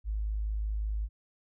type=tone; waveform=sine; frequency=52.7 Hz; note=G#1; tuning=26 cents sharp; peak=-29 dBFS; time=0.04-1.09 s; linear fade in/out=50 ms; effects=none